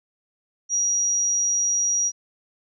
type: tone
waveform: sine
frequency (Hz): 5750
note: F8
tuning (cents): +50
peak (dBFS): -19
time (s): 0.69-2.12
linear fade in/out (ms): 50
effects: none